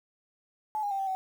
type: tone with pitch steps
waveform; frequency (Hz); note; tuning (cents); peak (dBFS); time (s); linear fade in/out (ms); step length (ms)
sine; 859 / 817 / 784 / 777 / 759; A5 / G#5 / G5 / G5 / F#5; -42 / -29 / 0 / -16 / +44; -28; 0.75-1.15; 0; 80
effects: 9-bit